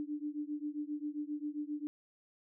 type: beating tone pair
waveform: sine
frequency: 293.7 / 301.2 Hz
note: D4 / D4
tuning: 0 / +44 cents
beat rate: 7.5 Hz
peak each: -39 / -40 dBFS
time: 0-1.87 s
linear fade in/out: 0 ms
effects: none